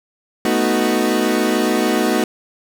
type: chord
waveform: 30% pulse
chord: B dominant seventh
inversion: third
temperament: equal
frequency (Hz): 220 / 246.9 / 311.1 / 370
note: A3 / B3 / D#4 / F#4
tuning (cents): 0 / 0 / 0 / 0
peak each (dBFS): -18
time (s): 0.45-2.24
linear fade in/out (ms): 2
effects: none